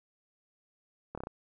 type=slowing click train; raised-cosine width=1 ms; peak=-25 dBFS; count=5; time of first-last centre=1.15-1.271 s; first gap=26 ms; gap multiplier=1.1; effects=none